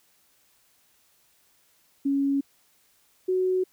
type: tone pair in turn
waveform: sine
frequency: 277.6 / 370.6 Hz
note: C#4 / F#4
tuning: +3 / +3 cents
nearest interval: perfect fourth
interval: 500 cents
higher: second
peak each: -21 / -21 dBFS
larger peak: neither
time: 2.05-2.41 / 3.28-3.64 s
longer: neither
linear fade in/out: 10 ms
effects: white hiss -64 dBFS RMS until 3.72 s